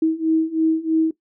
sine beating tone pair, 318.8 / 321.9 Hz, D#4 / E4, +42 / -41 cents, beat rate 3.1 Hz, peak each -20 / -18 dBFS, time 0.02-1.11 s, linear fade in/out 5 ms, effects noise-tail reverb RT60 0.1 s tail -17 dB re dry

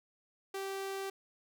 sawtooth tone, 389.3 Hz, G4, 12 cents flat, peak -33 dBFS, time 0.54-1.1 s, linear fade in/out 5 ms, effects none

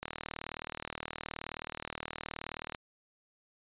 click train, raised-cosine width 0.3 ms, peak -21 dBFS, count 107, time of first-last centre 0.03-2.748 s, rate 39 Hz, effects resampled to 8000 Hz

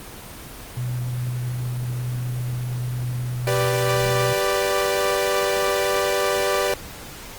sine tone, 123.47 Hz, B2, in tune, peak -23 dBFS, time 0.77-4.33 s, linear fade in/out 0 ms
sawtooth chord, G major, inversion none, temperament equal with one note detuned, 390.4 / 493.9 / 587.3 Hz, G4 / B4 / D5, -7 / 0 / 0 cents, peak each -20 / -21 / -19 dBFS, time 3.47-6.74 s, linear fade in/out 2 ms
effects pink hiss -38 dBFS RMS until 7.38 s + Opus 24 kbps

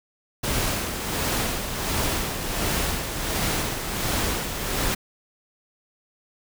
pink noise with tremolo, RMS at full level -24 dBFS, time 0.43-4.95 s, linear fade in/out 10 ms, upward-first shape sine, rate 1.4 Hz, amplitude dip 50%, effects none

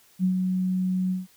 sine tone with ADSR envelope, 185 Hz, F#3, in tune, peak -18 dBFS, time 0.19-1.27 s, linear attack 49 ms, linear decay 97 ms, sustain -4 dB, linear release 160 ms, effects white hiss -58 dBFS RMS until 1.36 s

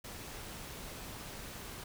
pink noise with amplitude modulation, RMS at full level -44 dBFS, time 0.04-1.84 s, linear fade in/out 5 ms, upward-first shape sine, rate 223 Hz, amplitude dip 40%, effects none

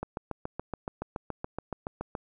click train, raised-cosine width 1 ms, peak -19 dBFS, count 16, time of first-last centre 0.03-2.152 s, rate 7.07 Hz, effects none

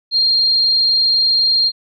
sine tone, 4208 Hz, C8, 9 cents sharp, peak -11 dBFS, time 0.11-1.72 s, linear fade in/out 50 ms, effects none

